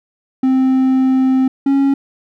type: tone pair in turn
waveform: triangle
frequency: 261.6 / 275.3 Hz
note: C4 / C#4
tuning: 0 / -12 cents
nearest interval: minor second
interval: 88 cents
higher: second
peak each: -8 dBFS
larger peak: neither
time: 0.43-1.48 / 1.66-1.94 s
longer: first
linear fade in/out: 5 ms
effects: none